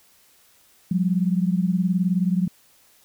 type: beating tone pair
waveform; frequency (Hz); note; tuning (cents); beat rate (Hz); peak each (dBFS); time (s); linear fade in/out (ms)
sine; 177.9 / 196.9; F3 / G3; +32 / +8; 19; -20 / -23; 0.91-2.48; 5
effects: white hiss -57 dBFS RMS until 3.04 s